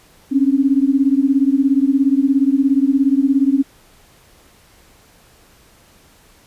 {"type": "beating tone pair", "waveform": "sine", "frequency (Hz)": [266.3, 283.3], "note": ["C4", "C#4"], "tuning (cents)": [31, 38], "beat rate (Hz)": 17, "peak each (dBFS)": [-14, -15], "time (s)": [0.31, 3.63], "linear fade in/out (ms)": 20, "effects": ["pink hiss -50 dBFS RMS until 6.46 s", "resampled to 32000 Hz"]}